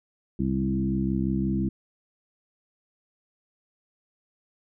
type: harmonic tone with a mistuned harmonic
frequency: 65.9 Hz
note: C2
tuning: 13 cents sharp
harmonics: 1 / 2 / 3 / 4 / 5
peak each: -32 / -31 / -26 / -31 / -31 dBFS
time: 0.39-1.69 s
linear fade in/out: 5 ms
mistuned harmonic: 2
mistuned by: +16 cents
effects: none